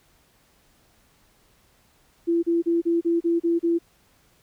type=tone bursts; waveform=sine; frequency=337.6 Hz; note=E4; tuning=41 cents sharp; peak=-18 dBFS; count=8; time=2.27-3.788 s; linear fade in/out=20 ms; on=160 ms; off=34 ms; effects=pink hiss -61 dBFS RMS until 4.42 s